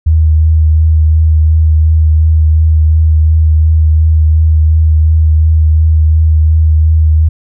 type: tone with vibrato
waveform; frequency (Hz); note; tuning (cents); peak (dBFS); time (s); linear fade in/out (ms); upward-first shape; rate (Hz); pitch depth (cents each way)
sine; 78.6; D#2; +18; -4; 0.06-7.29; 10; triangle; 2.8; 22
effects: none